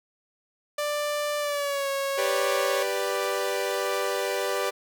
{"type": "tone with pitch glide", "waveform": "sawtooth", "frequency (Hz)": [590, 550.5], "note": ["D5", "C#5"], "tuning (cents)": [8, -12], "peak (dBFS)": -22, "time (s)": [0.78, 2.83], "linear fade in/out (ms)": 5, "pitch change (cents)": -120, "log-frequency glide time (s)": [1.39, 1.89]}
{"type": "chord", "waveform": "sawtooth", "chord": "G major", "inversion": "none", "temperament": "equal", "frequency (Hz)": [392, 493.9, 587.3], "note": ["G4", "B4", "D5"], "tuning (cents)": [0, 0, 0], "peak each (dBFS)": -26, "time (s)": [2.17, 4.71], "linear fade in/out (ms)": 20}
{"effects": []}